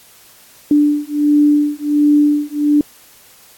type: beating tone pair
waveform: sine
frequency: 293.7 / 295.1 Hz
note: D4 / D4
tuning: 0 / +8 cents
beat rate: 1.4 Hz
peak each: -13 dBFS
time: 0.71-2.81 s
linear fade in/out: 2 ms
effects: white hiss -45 dBFS RMS until 3.57 s + AAC 64 kbps